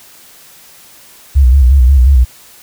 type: tone with vibrato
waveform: sine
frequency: 65.41 Hz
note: C2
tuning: in tune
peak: -3 dBFS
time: 1.35-2.25 s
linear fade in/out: 20 ms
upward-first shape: square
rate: 5.6 Hz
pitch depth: 100 cents each way
effects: white hiss -40 dBFS RMS until 2.62 s